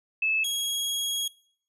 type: tone pair in turn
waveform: sine / sawtooth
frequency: 2611 / 3307 Hz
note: E7 / G#7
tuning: -17 / -8 cents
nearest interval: major third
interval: 409 cents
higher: second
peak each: -22 / -23 dBFS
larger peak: first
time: 0.22-0.44 / 0.44-1.28 s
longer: second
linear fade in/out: 5 ms
effects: noise-tail reverb RT60 0.6 s tail -24 dB re dry + resampled to 32000 Hz